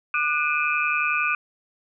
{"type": "tone cluster", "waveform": "sine", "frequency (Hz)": [1200, 1470, 2410, 2561], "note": ["D6", "F#6", "D7", "D#7"], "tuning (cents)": [37, -12, 44, 49], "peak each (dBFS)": -26, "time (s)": [0.14, 1.35], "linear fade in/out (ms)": 2, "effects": []}